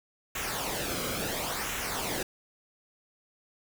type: noise with flanger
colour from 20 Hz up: pink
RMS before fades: -33 dBFS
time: 0.35-2.23 s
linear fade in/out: 5 ms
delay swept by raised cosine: 0.21 to 1.13 ms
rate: 0.72 Hz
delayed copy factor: -0.6
effects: none